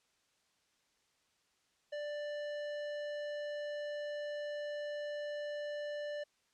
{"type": "tone with tanh clipping", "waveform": "sine", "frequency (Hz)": 589, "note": "D5", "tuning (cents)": 5, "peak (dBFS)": -40, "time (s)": [1.92, 6.24], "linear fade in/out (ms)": 10, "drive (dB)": 15, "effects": ["white hiss -75 dBFS RMS until 6.53 s", "low-pass 7000 Hz 12 dB/octave"]}